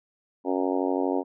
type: harmonic tone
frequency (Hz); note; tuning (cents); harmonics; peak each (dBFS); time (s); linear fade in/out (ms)
92.5; F#2; 0; 3 / 4 / 5 / 6 / 7 / 8 / 9 / 10; -27 / -29 / -31 / -33 / -34 / -35 / -36 / -37; 0.44-1.24; 50
effects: none